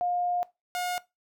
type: tone pair in turn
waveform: sine / sawtooth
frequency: 710 / 717.8 Hz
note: F5 / F5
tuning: +28 / +47 cents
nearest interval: unison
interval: 19 cents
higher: second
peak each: -25 dBFS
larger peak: neither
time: 0.01-0.43 / 0.75-0.98 s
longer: first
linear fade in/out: 0 ms
effects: noise-tail reverb RT60 0.2 s tail -18 dB re dry